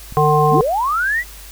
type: clicks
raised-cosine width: 5 ms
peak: -22 dBFS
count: 2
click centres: 0.124 / 0.607 s
type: harmonic tone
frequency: 150.9 Hz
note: D3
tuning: 47 cents sharp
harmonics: 1 / 3 / 5 / 7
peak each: -16 / -16 / -16 / -16 dBFS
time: 0.17-0.61 s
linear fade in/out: 0 ms
type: linear sweep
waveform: sine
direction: up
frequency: 161 to 2017 Hz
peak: -15 dBFS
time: 0.5-1.24 s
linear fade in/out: 50 ms
effects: added 50 Hz sine -37 dBFS peak until 1.51 s + white hiss -39 dBFS RMS until 1.51 s